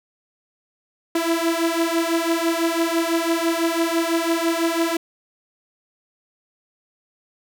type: beating tone pair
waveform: sawtooth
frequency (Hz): 329.6 / 335.6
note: E4 / E4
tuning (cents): 0 / +31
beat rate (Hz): 6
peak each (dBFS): -18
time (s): 1.15-4.97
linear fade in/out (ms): 5
effects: none